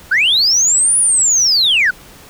sine linear two-way sweep, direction up then down, 1400 to 9900 to 1400 Hz, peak -8 dBFS, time 0.11-1.91 s, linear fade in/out 10 ms, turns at 0.98 s, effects tanh soft clip ceiling -6 dBFS + pink hiss -40 dBFS RMS until 2.29 s

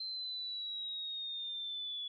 sine linear sweep, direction down, 4119 to 3408 Hz, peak -38 dBFS, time 0-2.08 s, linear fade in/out 5 ms, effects none

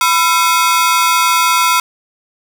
sawtooth ring-modulated tone, 1174.7 Hz, D6, in tune, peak -3 dBFS, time 0.01-1.8 s, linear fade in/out 2 ms, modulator 177 Hz, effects none

